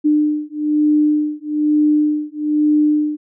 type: beating tone pair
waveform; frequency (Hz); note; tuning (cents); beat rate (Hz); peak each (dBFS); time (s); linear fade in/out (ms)
sine; 300 / 301.1; D4 / D4; +37 / +43; 1.1; -16; 0.04-3.17; 20
effects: none